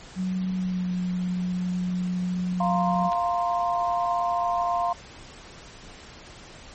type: tone with pitch glide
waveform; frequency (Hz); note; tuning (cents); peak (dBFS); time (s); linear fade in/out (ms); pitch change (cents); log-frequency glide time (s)
sine; 185.5 to 180.95; F#3 to F#3; +5 to -38; -24; 0.15-3.11; 50; -43; 0.56-0.89
type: chord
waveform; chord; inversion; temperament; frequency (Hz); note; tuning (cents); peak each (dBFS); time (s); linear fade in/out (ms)
sine; F suspended fourth; none; just; 698.5 / 931.3 / 1047.7; F5 / Bb5 / C6; 0 / -2 / +2; -24 / -30 / -27; 2.6-4.93; 5
type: clicks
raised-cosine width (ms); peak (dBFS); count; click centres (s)
0.2; -22; 2; 3.12 / 3.131
effects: pink hiss -45 dBFS RMS until 6.74 s + MP3 32 kbps